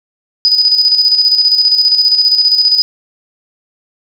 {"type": "tone with tremolo", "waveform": "sine", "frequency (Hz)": 4978, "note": "D#8", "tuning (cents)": 0, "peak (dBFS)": -5, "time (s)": [0.45, 2.82], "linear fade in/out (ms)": 0, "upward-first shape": "square", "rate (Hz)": 15, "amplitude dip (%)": 50, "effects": []}